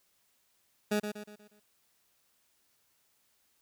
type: tone with echo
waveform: 20% pulse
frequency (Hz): 209.2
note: G#3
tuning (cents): +13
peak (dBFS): -22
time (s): 0.91-1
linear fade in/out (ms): 10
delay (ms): 120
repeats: 5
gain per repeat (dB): -7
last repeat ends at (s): 1.6
effects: white hiss -72 dBFS RMS until 3.61 s